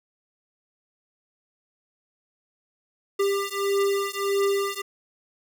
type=beating tone pair; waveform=square; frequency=396.8 / 398.4 Hz; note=G4 / G4; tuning=+21 / +28 cents; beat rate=1.6 Hz; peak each=-26 dBFS; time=3.19-4.82 s; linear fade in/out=10 ms; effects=none